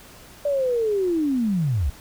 sine linear sweep, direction down, 587.3 to 58.4 Hz, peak -19 dBFS, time 0.45-1.9 s, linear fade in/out 5 ms, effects pink hiss -46 dBFS RMS until 2 s

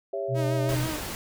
sine chord, C# diminished, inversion second, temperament just, 399.1 / 554.4 / 665.2 Hz, G4 / C#5 / E5, +31 / 0 / +16 cents, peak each -32 dBFS, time 0.13-0.75 s, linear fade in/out 5 ms
sine tone, 126.8 Hz, B2, 46 cents sharp, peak -25 dBFS, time 0.28-0.89 s, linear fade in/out 50 ms
sawtooth tone with vibrato, 311.1 Hz, D#4, in tune, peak -27 dBFS, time 0.34-1 s, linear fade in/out 50 ms, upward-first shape sine, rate 6.1 Hz, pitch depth 48 cents each way
pink noise, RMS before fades -34 dBFS, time 0.69-1.15 s, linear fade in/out 0 ms
effects none

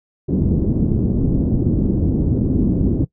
white low-pass noise, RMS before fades -17 dBFS, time 0.28-3.05 s, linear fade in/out 10 ms, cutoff 290 Hz, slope 24 dB/octave, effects noise-tail reverb RT60 0.1 s tail -20 dB re dry

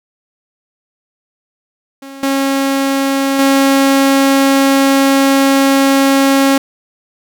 sawtooth tone with level steps, 273 Hz, C#4, 26 cents flat, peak -25 / -8 / -4 dBFS, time 2.02-6.58 s, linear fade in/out 5 ms, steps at 2.23 / 3.39 s, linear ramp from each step 2 ms, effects none

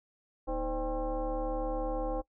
sine tone with frequency modulation, 240 Hz, B3, 49 cents flat, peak -30 dBFS, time 0.47-2.22 s, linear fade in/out 20 ms, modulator 277 Hz, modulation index 2.2, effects noise-tail reverb RT60 0.1 s tail -21 dB re dry

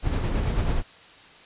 brown noise with tremolo, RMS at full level -22 dBFS, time 0.02-0.83 s, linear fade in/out 50 ms, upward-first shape sine, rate 9.2 Hz, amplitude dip 40%, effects white hiss -49 dBFS RMS until 1.45 s + resampled to 8000 Hz

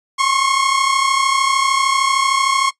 sawtooth tone pair together, 1066.8 / 1100 Hz, C6 / C#6, +33 / -14 cents, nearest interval minor second, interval 53 cents, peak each -13 dBFS, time 0.18-2.71 s, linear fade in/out 20 ms, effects noise-tail reverb RT60 0.1 s tail -20 dB re dry + resampled to 22050 Hz

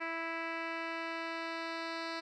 10% pulse tone with low-pass filter sweep, 329.6 Hz, E4, in tune, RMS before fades -39 dBFS, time 0-2.21 s, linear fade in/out 20 ms, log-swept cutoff 2400 to 4000 Hz, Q 2.8, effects none

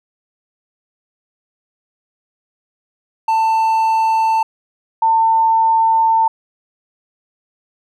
triangle / sine tone pair in turn, 890 / 898.3 Hz, A5 / A5, +20 / +36 cents, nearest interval unison, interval 16 cents, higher second, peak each -10 dBFS, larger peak neither, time 3.28-4.43 / 5.02-6.28 s, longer second, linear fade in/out 5 ms, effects none

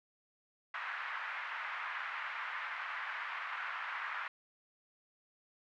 white band-pass noise, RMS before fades -41 dBFS, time 0.74-4.28 s, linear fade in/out 2 ms, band 1000 to 2000 Hz, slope 24 dB/octave, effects none

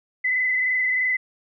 sine tone with frequency modulation, 2020 Hz, B6, 39 cents sharp, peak -19 dBFS, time 0.24-1.17 s, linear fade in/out 10 ms, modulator 23.1 Hz, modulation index 1.7, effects none

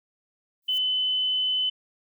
violet noise with exponential growth, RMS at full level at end -38 dBFS, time 0.62-0.78 s, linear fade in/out 2 ms, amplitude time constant 33 ms
sine tone, 3024 Hz, F#7, 37 cents sharp, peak -22 dBFS, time 0.68-1.7 s, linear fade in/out 10 ms
effects none

